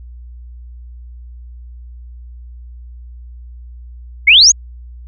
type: exponential sweep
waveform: sine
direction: up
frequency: 2076 to 6900 Hz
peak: -3 dBFS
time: 4.27-4.52 s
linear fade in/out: 10 ms
effects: added 60 Hz sine -31 dBFS peak until 5.07 s